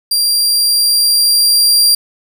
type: tone with level ramp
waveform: sawtooth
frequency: 4753 Hz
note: D8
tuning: 20 cents sharp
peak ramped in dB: -8 to -4 dBFS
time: 0.11-1.95 s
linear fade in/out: 5 ms
effects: none